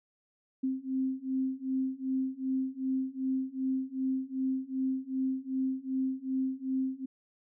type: beating tone pair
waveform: sine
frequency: 261.6 / 264.2 Hz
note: C4 / C4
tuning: 0 / +17 cents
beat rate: 2.6 Hz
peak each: -33 / -32 dBFS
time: 0.63-7.06 s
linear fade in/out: 10 ms
effects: none